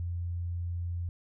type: tone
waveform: sine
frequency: 86.7 Hz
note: F2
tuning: 12 cents flat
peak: -31 dBFS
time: 0-1.09 s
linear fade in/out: 0 ms
effects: none